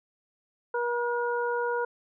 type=harmonic tone; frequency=479.3 Hz; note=A#4; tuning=48 cents sharp; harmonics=1 / 2 / 3; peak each=-28 / -31 / -33 dBFS; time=0.74-1.85 s; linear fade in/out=5 ms; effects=none